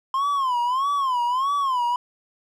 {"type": "tone with vibrato", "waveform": "triangle", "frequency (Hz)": 1046.5, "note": "C6", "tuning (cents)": 0, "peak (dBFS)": -18, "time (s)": [0.14, 1.96], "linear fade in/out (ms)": 2, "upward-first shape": "sine", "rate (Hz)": 1.6, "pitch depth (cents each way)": 160, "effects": []}